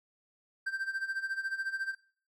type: tone with tremolo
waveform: triangle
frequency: 1568 Hz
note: G6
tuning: in tune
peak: -28 dBFS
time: 0.66-1.95 s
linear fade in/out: 10 ms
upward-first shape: sine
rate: 14 Hz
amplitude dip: 75%
effects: noise-tail reverb RT60 0.4 s tail -17 dB re dry